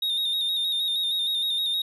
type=tone with vibrato; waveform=triangle; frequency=3700 Hz; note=A#7; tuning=14 cents flat; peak=-22 dBFS; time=0.02-1.82 s; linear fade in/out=5 ms; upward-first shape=square; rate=6.4 Hz; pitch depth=36 cents each way; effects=none